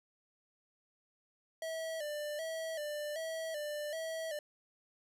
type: tone with vibrato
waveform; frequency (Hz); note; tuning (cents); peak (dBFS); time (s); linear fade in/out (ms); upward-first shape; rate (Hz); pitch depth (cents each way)
square; 620; D#5; -6; -38; 1.62-4.39; 2; square; 1.3; 75
effects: resampled to 32000 Hz + 13-bit